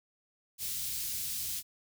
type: band-stop noise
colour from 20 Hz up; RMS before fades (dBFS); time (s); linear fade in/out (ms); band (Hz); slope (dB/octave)
white; -36; 0.58-1.63; 50; 140 to 3600; 12
effects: none